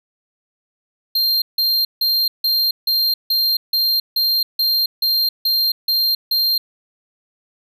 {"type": "tone bursts", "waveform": "square", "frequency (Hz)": 4186, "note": "C8", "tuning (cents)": 0, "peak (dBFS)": -15, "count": 13, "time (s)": [1.15, 6.58], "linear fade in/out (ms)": 5, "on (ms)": 270, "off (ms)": 160, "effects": []}